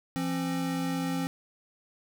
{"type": "tone pair together", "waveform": "square", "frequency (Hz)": [170.21, 266.7], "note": ["F3", "C4"], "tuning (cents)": [-44, 33], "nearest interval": "minor sixth", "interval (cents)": 777, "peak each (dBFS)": [-33, -31], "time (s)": [0.16, 1.27], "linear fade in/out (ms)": 0, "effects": []}